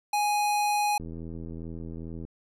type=tone; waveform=square; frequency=830.6 Hz; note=G#5; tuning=in tune; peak=-24 dBFS; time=0.13-0.98 s; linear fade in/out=5 ms
type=click train; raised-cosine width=3 ms; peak=-27 dBFS; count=104; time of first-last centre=1-2.25 s; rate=82.4 Hz
effects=resampled to 32000 Hz